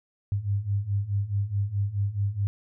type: beating tone pair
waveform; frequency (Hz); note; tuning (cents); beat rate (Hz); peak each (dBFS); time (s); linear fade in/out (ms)
sine; 98 / 102.7; G2 / G#2; 0 / -19; 4.7; -29 / -26; 0.32-2.47; 0
effects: none